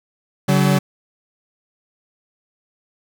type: tone pair together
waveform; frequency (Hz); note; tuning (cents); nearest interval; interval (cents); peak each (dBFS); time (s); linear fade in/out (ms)
40% pulse; 142.51 / 188.4; C#3 / F#3; +48 / +32; perfect fourth; 484; -15; 0.48-0.79; 10
effects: 7-bit